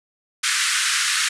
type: band-pass noise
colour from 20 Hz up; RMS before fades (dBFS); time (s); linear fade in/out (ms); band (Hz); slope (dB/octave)
pink; -21; 0.43-1.29; 10; 1300 to 10000; 48
effects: none